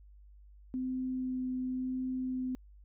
sine tone with vibrato, 256.3 Hz, C4, 36 cents flat, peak -32 dBFS, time 0.74-2.55 s, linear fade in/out 0 ms, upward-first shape sine, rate 0.94 Hz, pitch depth 8 cents each way, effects added 50 Hz sine -53 dBFS peak until 2.84 s

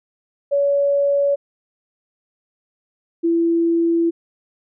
sine tone pair in turn, 565 / 335.2 Hz, C#5 / E4, +33 / +29 cents, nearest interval major sixth, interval 904 cents, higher first, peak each -14 dBFS, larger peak neither, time 0.51-1.36 / 3.23-4.11 s, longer second, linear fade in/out 20 ms, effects none

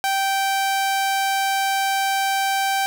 sawtooth tone, 780 Hz, G5, 9 cents flat, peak -15 dBFS, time 0.04-2.86 s, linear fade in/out 0 ms, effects none

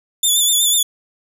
15% pulse tone with vibrato, 3505 Hz, A7, 7 cents flat, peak -6 dBFS, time 0.23-0.83 s, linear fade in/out 5 ms, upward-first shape sine, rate 8.1 Hz, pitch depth 56 cents each way, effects none

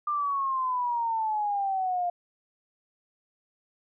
sine exponential sweep, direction down, 1200 to 698.5 Hz, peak -25 dBFS, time 0.07-2.1 s, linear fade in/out 5 ms, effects none

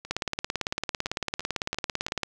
two click trains, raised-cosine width 0.2 ms, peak -23 / -10 dBFS, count 7 / 39, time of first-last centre 0.05-2.084 / 0.11-2.233 s, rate 2.95 / 17.9 Hz, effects none

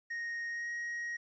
triangle tone with pitch glide, 1864.7 to 1886.4 Hz, A#6 to A#6, 0 to +20 cents, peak -34 dBFS, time 0.1-1.17 s, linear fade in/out 10 ms, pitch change +20 cents, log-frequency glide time 0.49-0.7 s, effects resampled to 16000 Hz + 12-bit

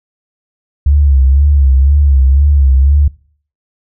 sine tone with vibrato, 69.3 Hz, C#2, in tune, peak -5 dBFS, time 0.86-3.08 s, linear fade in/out 5 ms, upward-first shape sine, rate 2 Hz, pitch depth 88 cents each way, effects noise-tail reverb RT60 0.5 s tail -22 dB re dry

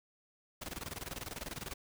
pink noise with tremolo, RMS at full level -41 dBFS, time 0.61-1.74 s, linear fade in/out 10 ms, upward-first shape square, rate 20 Hz, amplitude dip 80%, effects none

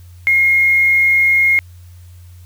sine tone with quantisation, 2144 Hz, C7, 42 cents sharp, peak -9 dBFS, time 0.27-1.59 s, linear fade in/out 0 ms, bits 6, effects added 88 Hz sine -36 dBFS peak until 2.45 s + white hiss -53 dBFS RMS until 2.45 s

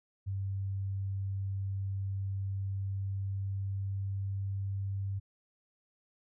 sine tone with pitch glide, 97.5 to 98.12 Hz, G2 to G2, -9 to +2 cents, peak -32 dBFS, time 0.26-5.2 s, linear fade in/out 20 ms, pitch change +11 cents, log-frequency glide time 2.49-4.66 s, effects none

